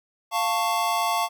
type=chord; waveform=square; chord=F augmented; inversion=none; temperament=equal with one note detuned; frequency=698.5 / 889.2 / 1108.7 Hz; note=F5 / A5 / C#6; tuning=0 / +18 / 0 cents; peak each=-27 dBFS; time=0.31-1.29 s; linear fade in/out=50 ms; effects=none